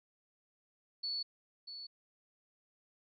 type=tone with echo; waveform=sine; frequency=4435 Hz; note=C#8; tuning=in tune; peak=-35 dBFS; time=1.03-1.23 s; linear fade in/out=10 ms; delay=640 ms; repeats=1; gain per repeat=-9 dB; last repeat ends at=1.87 s; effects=none